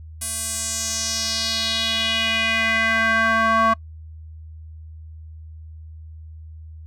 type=tone with band-pass filter sweep; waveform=square; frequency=224.3 Hz; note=A3; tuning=34 cents sharp; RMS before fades=-21 dBFS; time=0.21-3.74 s; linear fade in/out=10 ms; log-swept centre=10000 to 1100 Hz; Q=3.1; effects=noise-tail reverb RT60 0.1 s tail -26 dB re dry + added 79 Hz sine -36 dBFS peak until 6.86 s